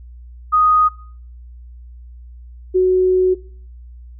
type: tone pair in turn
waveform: sine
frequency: 1244.5 / 370 Hz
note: D#6 / F#4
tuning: 0 / 0 cents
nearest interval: octave + major sixth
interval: 2100 cents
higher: first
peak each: -10 dBFS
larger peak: neither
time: 0.52-0.89 / 2.74-3.35 s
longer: second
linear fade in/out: 20 ms
effects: noise-tail reverb RT60 0.5 s tail -21 dB re dry + added 60 Hz sine -35 dBFS peak until 4.19 s